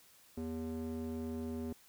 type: tone with band-pass filter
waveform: square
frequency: 80.2 Hz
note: E2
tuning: 47 cents flat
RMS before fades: -40 dBFS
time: 0.37-1.73 s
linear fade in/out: 5 ms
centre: 300 Hz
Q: 2.4
effects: white hiss -63 dBFS RMS until 1.88 s